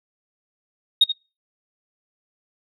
sine tone with echo, 3729 Hz, A#7, in tune, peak -8 dBFS, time 1.01-1.04 s, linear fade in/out 5 ms, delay 81 ms, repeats 1, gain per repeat -11 dB, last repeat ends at 1.121 s, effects noise-tail reverb RT60 0.3 s tail -25 dB re dry + tanh soft clip ceiling -7 dBFS

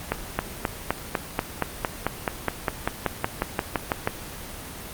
accelerating click train, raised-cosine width 0.5 ms, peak -6 dBFS, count 20, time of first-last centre 0.12-4.074 s, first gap 270 ms, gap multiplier 0.97, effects pink hiss -37 dBFS RMS until 4.93 s + Opus 24 kbps

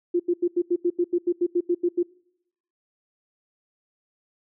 sine tone bursts, 350 Hz, F4, 4 cents sharp, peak -18 dBFS, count 14, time 0.14-2.031 s, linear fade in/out 10 ms, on 58 ms, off 83 ms, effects noise-tail reverb RT60 0.8 s tail -25 dB re dry

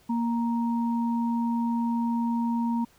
sine tone pair together, 234 / 935 Hz, A#3 / A#5, +7 / +5 cents, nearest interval 2 octaves, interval 2398 cents, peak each -24 / -32 dBFS, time 0.09-2.85 s, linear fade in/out 10 ms, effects pink hiss -60 dBFS RMS until 2.98 s

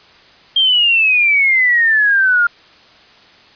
sine exponential sweep, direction down, 3209 to 1396.9 Hz, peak -9 dBFS, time 0.56-2.47 s, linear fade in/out 5 ms, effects white hiss -45 dBFS RMS until 3.55 s + resampled to 11025 Hz

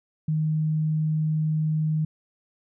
sine tone, 155.56 Hz, D#3, in tune, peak -21 dBFS, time 0.28-2.05 s, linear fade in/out 5 ms, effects none

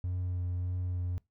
triangle tone with vibrato, 90 Hz, F#2, 47 cents flat, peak -28 dBFS, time 0.04-1.18 s, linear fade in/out 0 ms, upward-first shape sine, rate 1.7 Hz, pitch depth 15 cents each way, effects noise-tail reverb RT60 0.2 s tail -24 dB re dry + tanh soft clip ceiling -24 dBFS

